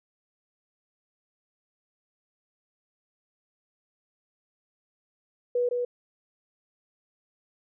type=tone with echo; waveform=sine; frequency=488.3 Hz; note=B4; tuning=20 cents flat; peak=-22 dBFS; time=5.55-5.69 s; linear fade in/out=5 ms; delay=160 ms; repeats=1; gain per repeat=-3 dB; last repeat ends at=5.85 s; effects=none